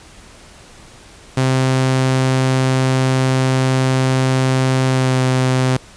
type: tone with pitch glide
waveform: sawtooth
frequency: 130.81 to 129.16 Hz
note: C3 to C3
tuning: 0 to -22 cents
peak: -9 dBFS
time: 1.37-5.77 s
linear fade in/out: 5 ms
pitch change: -22 cents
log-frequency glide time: 4.87-5.2 s
effects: pink hiss -42 dBFS RMS until 5.96 s + resampled to 22050 Hz